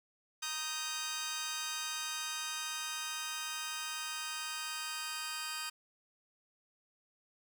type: chord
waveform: 10% pulse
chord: Eb major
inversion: second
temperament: just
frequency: 933.4 / 1244.5 / 1555.6 Hz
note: Bb5 / Eb6 / G6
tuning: +2 / 0 / -14 cents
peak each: -37 / -32 / -33 dBFS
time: 0.42-5.7 s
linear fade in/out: 10 ms
effects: none